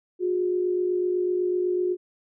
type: tone pair together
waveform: sine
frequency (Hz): 360.2 / 408.2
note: F#4 / G#4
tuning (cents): -46 / -30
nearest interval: major second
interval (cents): 216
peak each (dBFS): -22 / -31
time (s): 0.19-1.97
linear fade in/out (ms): 50
effects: none